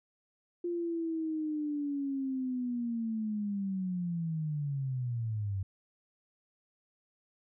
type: linear sweep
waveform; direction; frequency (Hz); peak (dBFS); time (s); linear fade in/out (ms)
sine; down; 350 to 94; -31; 0.64-5.63; 5
effects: none